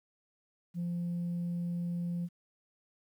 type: tone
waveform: sine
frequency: 173.4 Hz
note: F3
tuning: 12 cents flat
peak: -30 dBFS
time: 0.74-2.29 s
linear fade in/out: 50 ms
effects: tanh soft clip ceiling -30 dBFS + 11-bit